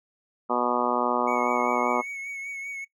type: harmonic tone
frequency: 122.5 Hz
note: B2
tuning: 14 cents flat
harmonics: 2 / 3 / 4 / 5 / 6 / 7 / 8 / 9 / 10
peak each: -31 / -31 / -31 / -31 / -31 / -31 / -31 / -31 / -31 dBFS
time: 0.49-2.02 s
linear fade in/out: 20 ms
type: tone with vibrato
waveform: triangle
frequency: 2217 Hz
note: C#7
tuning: in tune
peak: -31 dBFS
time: 1.27-2.85 s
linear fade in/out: 10 ms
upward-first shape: triangle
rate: 5.1 Hz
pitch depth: 37 cents each way
effects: noise-tail reverb RT60 0.1 s tail -18 dB re dry

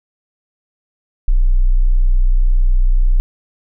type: tone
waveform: sine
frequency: 30.87 Hz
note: B0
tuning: in tune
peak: -8 dBFS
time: 1.28-3.2 s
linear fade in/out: 0 ms
effects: none

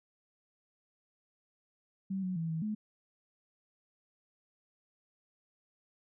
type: tone with pitch steps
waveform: sine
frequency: 192.4 / 184.3 / 164.1 / 161.1 / 213.1 Hz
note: G3 / F#3 / E3 / E3 / G#3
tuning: -32 / -7 / -8 / -39 / +45 cents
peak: -32 dBFS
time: 2.1-2.75 s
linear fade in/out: 10 ms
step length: 130 ms
effects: none

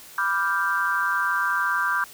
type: chord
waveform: sine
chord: G dominant seventh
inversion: first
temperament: equal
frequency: 987.8 / 1174.7 / 1396.9 / 1568 Hz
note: B5 / D6 / F6 / G6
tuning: 0 / 0 / 0 / 0 cents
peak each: -29 / -26 / -28 / -24 dBFS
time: 0.18-2.04 s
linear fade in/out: 2 ms
effects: white hiss -45 dBFS RMS until 2.13 s

